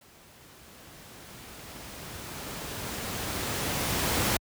pink noise with level ramp, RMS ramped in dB -55 to -25 dBFS, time 0.01-4.37 s, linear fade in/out 5 ms, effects high-pass 60 Hz 12 dB/octave

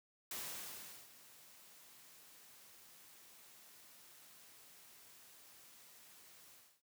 white noise with ADSR envelope, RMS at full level -44 dBFS, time 0.31-6.82 s, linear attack 3 ms, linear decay 760 ms, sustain -17 dB, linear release 290 ms, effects noise-tail reverb RT60 0.1 s tail -20 dB re dry + high-pass 100 Hz 12 dB/octave

